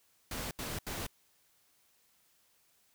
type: noise bursts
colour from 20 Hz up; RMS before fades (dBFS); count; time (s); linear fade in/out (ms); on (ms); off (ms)
pink; -39; 3; 0.31-1.066; 2; 200; 78
effects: white hiss -70 dBFS RMS until 2.94 s